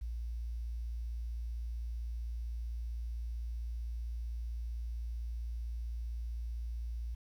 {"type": "tone with quantisation", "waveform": "sine", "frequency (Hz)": 57.8, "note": "A#1", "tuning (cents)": -14, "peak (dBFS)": -36, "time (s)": [0.01, 7.15], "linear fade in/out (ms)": 10, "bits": 11, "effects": []}